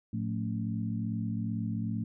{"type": "harmonic tone with a mistuned harmonic", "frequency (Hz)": 55.5, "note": "A1", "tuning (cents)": 16, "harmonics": [2, 3, 4, 5], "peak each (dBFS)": [-34, -37, -34, -42], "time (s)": [0.13, 2.04], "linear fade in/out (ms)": 5, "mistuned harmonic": 3, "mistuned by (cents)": 130, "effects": []}